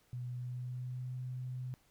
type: tone with pitch glide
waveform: sine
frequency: 123.47 to 126.87 Hz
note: B2 to B2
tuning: 0 to +47 cents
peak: -38 dBFS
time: 0.13-1.74 s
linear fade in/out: 0 ms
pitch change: +47 cents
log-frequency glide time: 0.3-1.14 s
effects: pink hiss -70 dBFS RMS until 1.9 s